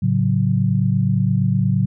sine chord, F# minor, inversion first, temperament equal, 110 / 138.59 / 185 Hz, A2 / C#3 / F#3, 0 / 0 / 0 cents, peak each -19 dBFS, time 0.02-1.86 s, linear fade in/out 10 ms, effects none

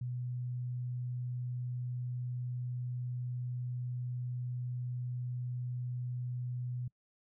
sine tone, 123.8 Hz, B2, 5 cents sharp, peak -35 dBFS, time 0.01-6.88 s, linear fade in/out 5 ms, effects noise-tail reverb RT60 0.1 s tail -25 dB re dry

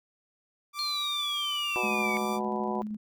sawtooth tone, 1174.7 Hz, D6, in tune, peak -31 dBFS, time 0.73-2.4 s, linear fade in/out 50 ms
sine exponential sweep, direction down, 4281 to 2217 Hz, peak -29 dBFS, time 0.79-2.17 s, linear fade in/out 0 ms
harmonic tone, 123.47 Hz, B2, in tune, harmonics 3 / 4 / 5 / 6 / 7 / 8, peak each -34 / -39 / -39 / -36 / -38 / -35 dBFS, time 1.76-2.82 s, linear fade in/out 0 ms
sine tone with tremolo, 212.6 Hz, G#3, 41 cents sharp, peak -31 dBFS, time 1.83-2.97 s, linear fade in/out 10 ms, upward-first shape square, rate 13 Hz, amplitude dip 30%
effects none

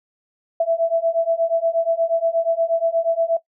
sine beating tone pair, 659 / 667.4 Hz, E5 / E5, -1 / +21 cents, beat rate 8.4 Hz, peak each -19 dBFS, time 0.6-3.37 s, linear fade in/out 5 ms, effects noise-tail reverb RT60 0.1 s tail -18 dB re dry

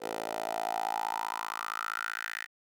10% pulse tone with high-pass filter sweep, 55.3 Hz, A1, 9 cents sharp, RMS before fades -35 dBFS, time 0-2.47 s, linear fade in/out 50 ms, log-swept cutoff 500 to 1800 Hz, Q 6.2, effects none

